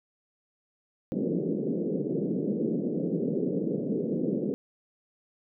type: band-pass noise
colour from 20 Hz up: pink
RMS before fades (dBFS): -29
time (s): 1.12-4.54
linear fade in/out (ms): 0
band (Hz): 160 to 490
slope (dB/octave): 48
effects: none